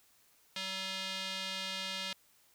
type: tone with band-pass filter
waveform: square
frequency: 190.5 Hz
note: G3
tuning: 49 cents flat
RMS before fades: -39 dBFS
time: 0.56-2.13 s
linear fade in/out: 2 ms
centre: 3600 Hz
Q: 1.9
effects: white hiss -67 dBFS RMS until 2.54 s